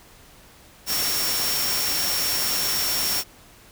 sine tone in noise, 5500 Hz, F8, 27 cents flat, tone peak -26 dBFS, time 0.86-3.24 s, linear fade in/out 50 ms, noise white, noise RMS -25 dBFS, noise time 0.86-3.24 s, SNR -4 dB, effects pink hiss -50 dBFS RMS until 3.71 s

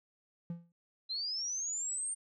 triangle tone with exponential decay, 170.5 Hz, F3, 41 cents flat, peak -32 dBFS, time 0.5-0.72 s, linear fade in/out 2 ms, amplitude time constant 47 ms
sine linear sweep, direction up, 4008 to 8870 Hz, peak -34 dBFS, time 1.09-2.15 s, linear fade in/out 20 ms
effects none

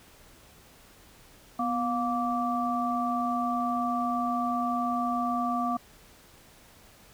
sine tone cluster, 245.7 / 709 / 1165 Hz, B3 / F5 / D6, -9 / +26 / -14 cents, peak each -30 dBFS, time 1.59-5.77 s, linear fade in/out 5 ms, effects pink hiss -55 dBFS RMS until 7.13 s

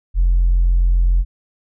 triangle tone with tanh clipping, 43.65 Hz, F1, in tune, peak -11 dBFS, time 0.14-1.25 s, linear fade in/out 50 ms, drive 5 dB, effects none

